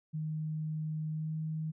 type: tone with pitch glide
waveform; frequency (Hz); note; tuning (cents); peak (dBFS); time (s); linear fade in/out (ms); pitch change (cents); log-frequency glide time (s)
sine; 155.56 to 157.28; D#3 to D#3; 0 to +19; -33; 0.13-1.72; 20; +19; 1.11-1.34
effects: none